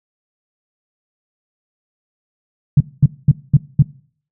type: tone bursts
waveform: sine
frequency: 142.7 Hz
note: D3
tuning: 49 cents flat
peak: -4 dBFS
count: 5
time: 2.77-3.825 s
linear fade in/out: 5 ms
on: 35 ms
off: 220 ms
effects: noise-tail reverb RT60 0.5 s tail -21 dB re dry